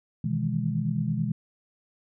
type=chord; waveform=sine; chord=E major seventh; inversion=second; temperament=equal with one note detuned; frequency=124.69 / 155.56 / 164.81 / 207.7 Hz; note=B2 / D#3 / E3 / G#3; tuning=+17 / 0 / 0 / 0 cents; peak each=-30 dBFS; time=0.24-1.32 s; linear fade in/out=5 ms; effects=none